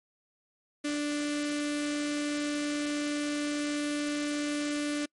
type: tone with notch filter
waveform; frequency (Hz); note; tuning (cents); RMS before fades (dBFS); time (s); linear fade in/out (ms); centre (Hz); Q
sawtooth; 293.7; D4; 0; -31; 0.84-5.06; 10; 870; 1.1
effects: noise-tail reverb RT60 0.1 s tail -26 dB re dry + MP3 48 kbps